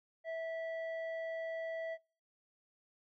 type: tone with low-pass filter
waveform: square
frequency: 654 Hz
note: E5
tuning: 14 cents flat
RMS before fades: -40 dBFS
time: 0.24-1.98 s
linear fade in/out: 50 ms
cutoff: 1500 Hz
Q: 6.1
effects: noise-tail reverb RT60 0.4 s tail -25 dB re dry